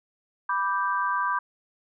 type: chord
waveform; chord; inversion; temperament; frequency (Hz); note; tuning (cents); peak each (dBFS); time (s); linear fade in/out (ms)
sine; G major; first; equal; 987.8 / 1174.7 / 1568; B5 / D6 / G6; 0 / 0 / 0; -27 / -27 / -29; 0.49-1.39; 5
effects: none